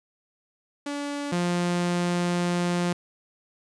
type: tone pair in turn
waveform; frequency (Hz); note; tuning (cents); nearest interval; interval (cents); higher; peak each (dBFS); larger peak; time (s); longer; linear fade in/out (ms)
sawtooth; 287.1 / 175.53; D4 / F3; -39 / +9; major sixth; 852; first; -25 / -19; second; 0.86-1.32 / 1.32-2.93; second; 5
effects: resampled to 22050 Hz